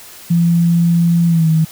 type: tone with pitch glide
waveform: sine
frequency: 170 to 159.53 Hz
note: F3 to D#3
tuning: -46 to +44 cents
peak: -9 dBFS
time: 0.3-1.65 s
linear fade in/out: 10 ms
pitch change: -110 cents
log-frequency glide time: 1.27-1.48 s
effects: white hiss -37 dBFS RMS until 1.71 s